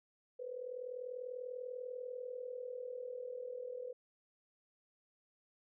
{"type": "tone with amplitude modulation", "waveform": "sine", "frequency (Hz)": 499.1, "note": "B4", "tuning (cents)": 18, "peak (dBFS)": -38, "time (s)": [0.39, 3.93], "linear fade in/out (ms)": 10, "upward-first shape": "sine", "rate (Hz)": 40.2, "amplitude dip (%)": 75, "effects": []}